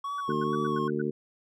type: tone with vibrato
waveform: triangle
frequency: 1108.7 Hz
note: C#6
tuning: in tune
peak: -29 dBFS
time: 0.04-0.88 s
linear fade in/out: 5 ms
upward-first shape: sine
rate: 2.2 Hz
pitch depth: 50 cents each way
type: tone bursts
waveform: sine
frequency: 1480 Hz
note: F#6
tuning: in tune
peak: -36 dBFS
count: 8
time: 0.18-1.018 s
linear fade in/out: 5 ms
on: 26 ms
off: 90 ms
type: harmonic tone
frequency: 74.9 Hz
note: D2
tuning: 35 cents sharp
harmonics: 2 / 3 / 4 / 5 / 6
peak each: -35 / -32 / -35 / -31 / -35 dBFS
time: 0.28-1.11 s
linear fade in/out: 10 ms
effects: none